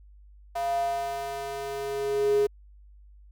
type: tone with high-pass filter sweep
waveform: square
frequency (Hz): 138.4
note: C#3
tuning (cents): -2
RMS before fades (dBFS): -28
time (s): 0.55-2.47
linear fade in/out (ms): 10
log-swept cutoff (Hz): 740 to 400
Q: 9.2
effects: added 50 Hz sine -49 dBFS peak until 3.31 s